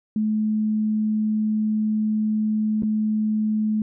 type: tone with dropouts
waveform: sine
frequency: 215.1 Hz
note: A3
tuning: 39 cents flat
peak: -19 dBFS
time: 0.16-3.82 s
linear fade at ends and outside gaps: 2 ms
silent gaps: 2.823-2.832 s
effects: none